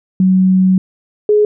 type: tone pair in turn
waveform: sine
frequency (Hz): 187 / 419.8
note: F#3 / G#4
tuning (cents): +19 / +19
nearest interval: octave + major second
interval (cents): 1400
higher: second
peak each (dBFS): -7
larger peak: neither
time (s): 0.2-0.78 / 1.29-1.45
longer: first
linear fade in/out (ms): 2
effects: none